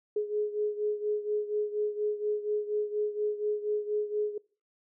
sine beating tone pair, 419 / 423.2 Hz, G#4 / G#4, +15 / +33 cents, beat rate 4.2 Hz, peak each -29 / -33 dBFS, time 0.16-4.38 s, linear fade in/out 5 ms, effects noise-tail reverb RT60 0.4 s tail -24 dB re dry

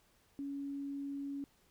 sine tone, 280 Hz, C#4, 18 cents sharp, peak -38 dBFS, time 0.39-1.44 s, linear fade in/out 0 ms, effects pink hiss -70 dBFS RMS until 1.7 s

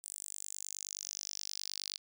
sawtooth tone with high-pass filter sweep, 49.52 Hz, G1, 18 cents sharp, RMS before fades -43 dBFS, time 0.03-1.98 s, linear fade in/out 20 ms, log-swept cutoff 8600 to 4500 Hz, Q 4.4, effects none

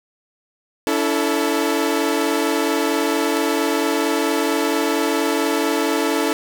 sawtooth tone cluster, 285 / 329.4 / 441.8 Hz, C#4 / E4 / A4, +48 / -1 / +7 cents, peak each -18 dBFS, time 0.87-6.33 s, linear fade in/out 0 ms, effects none

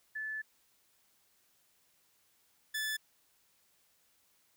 sine / sawtooth tone pair in turn, 1739 / 1739 Hz, A6 / A6, -21 / -21 cents, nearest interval unison, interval 0 cents, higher neither, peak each -36 / -30 dBFS, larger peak second, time 0.15-0.42 / 2.74-2.97 s, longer first, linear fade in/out 10 ms, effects white hiss -71 dBFS RMS until 4.56 s

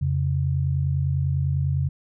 sine tone pair together, 87.31 / 137.32 Hz, F2 / C#3, 0 / -16 cents, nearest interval minor sixth, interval 784 cents, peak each -24 / -22 dBFS, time 0.01-1.89 s, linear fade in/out 10 ms, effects none

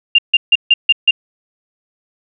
sine tone bursts, 2794 Hz, F7, in tune, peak -5 dBFS, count 6, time 0.15-1.11 s, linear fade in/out 5 ms, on 35 ms, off 150 ms, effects none

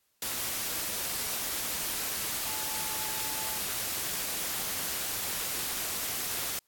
sine tone in noise, 870 Hz, A5, 20 cents flat, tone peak -43 dBFS, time 2.46-3.58 s, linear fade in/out 2 ms, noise white, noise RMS -33 dBFS, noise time 0.22-6.59 s, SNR -13 dB, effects white hiss -73 dBFS RMS until 6.67 s + AAC 64 kbps

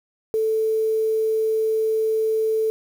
sine tone with quantisation, 440 Hz, A4, in tune, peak -18 dBFS, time 0.34-2.7 s, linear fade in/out 0 ms, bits 7, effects none

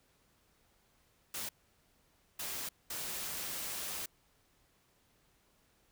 white noise bursts at uneven times, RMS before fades -40 dBFS, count 3, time 1.34-1.49 / 2.39-2.69 / 2.9-4.06 s, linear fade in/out 5 ms, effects pink hiss -71 dBFS RMS until 5.91 s

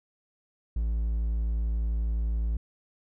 triangle tone, 55.8 Hz, A1, 25 cents sharp, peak -23 dBFS, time 0.76-2.57 s, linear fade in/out 5 ms, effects none

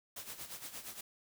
white noise with tremolo, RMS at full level -44 dBFS, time 0.16-1.01 s, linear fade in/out 5 ms, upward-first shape sine, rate 8.6 Hz, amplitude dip 70%, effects none

